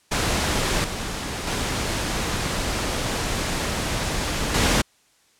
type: noise with level steps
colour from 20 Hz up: pink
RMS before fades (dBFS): -22 / -29 / -25 / -19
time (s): 0.11-4.82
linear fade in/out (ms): 10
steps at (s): 0.84 / 1.47 / 4.54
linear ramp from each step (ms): 5
effects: white hiss -60 dBFS RMS until 5.39 s + low-pass 9000 Hz 12 dB/octave